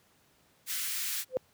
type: high-pass noise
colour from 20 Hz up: white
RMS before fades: -34 dBFS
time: 0.66-1.25 s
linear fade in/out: 50 ms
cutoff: 1500 Hz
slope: 24 dB/octave
type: tone with exponential growth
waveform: sine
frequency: 513 Hz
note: C5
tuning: 34 cents flat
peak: -21 dBFS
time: 1.29-1.37 s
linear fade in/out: 0 ms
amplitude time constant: 16 ms
effects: pink hiss -66 dBFS RMS until 1.53 s + high-pass 80 Hz 12 dB/octave